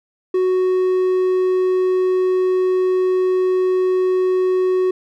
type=tone; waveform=triangle; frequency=370 Hz; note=F#4; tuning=in tune; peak=-12 dBFS; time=0.34-4.91 s; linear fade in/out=5 ms; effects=none